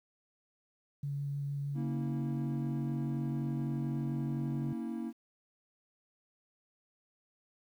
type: tone with vibrato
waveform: sine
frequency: 141.6 Hz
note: C#3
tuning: 37 cents sharp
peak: -33 dBFS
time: 1.03-4.73 s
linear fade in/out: 5 ms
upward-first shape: sine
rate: 6.5 Hz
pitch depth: 8 cents each way
type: chord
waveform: triangle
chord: A# diminished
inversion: none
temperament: equal with one note detuned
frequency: 233.1 / 277.2 / 324.7 Hz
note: A#3 / C#4 / E4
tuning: 0 / 0 / -26 cents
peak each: -35 / -41 / -38 dBFS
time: 1.74-5.13 s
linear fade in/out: 50 ms
effects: tanh soft clip ceiling -25 dBFS + 11-bit